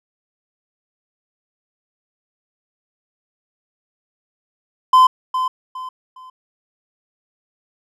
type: tone with echo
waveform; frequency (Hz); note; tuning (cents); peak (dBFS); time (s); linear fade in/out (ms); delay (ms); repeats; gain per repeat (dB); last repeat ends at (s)
triangle; 1026; C6; -34; -5; 4.93-5.07; 5; 410; 3; -10; 6.3
effects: none